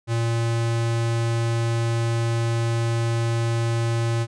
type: tone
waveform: square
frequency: 115.9 Hz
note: A#2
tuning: 10 cents flat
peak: -21 dBFS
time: 0.07-4.27 s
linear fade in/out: 50 ms
effects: resampled to 22050 Hz